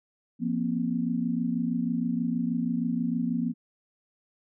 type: tone cluster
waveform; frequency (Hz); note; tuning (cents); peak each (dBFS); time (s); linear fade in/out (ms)
sine; 174 / 237.4 / 263.7; F3 / A#3 / C4; -6 / +32 / +14; -31 / -27 / -32; 0.39-3.54; 50
effects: none